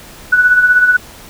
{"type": "tone with tremolo", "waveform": "sine", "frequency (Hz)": 1480, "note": "F#6", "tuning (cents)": 0, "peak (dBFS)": -4, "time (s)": [0.32, 0.97], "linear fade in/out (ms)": 10, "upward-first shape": "sine", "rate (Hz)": 16, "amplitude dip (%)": 55, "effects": ["pink hiss -36 dBFS RMS until 1.29 s"]}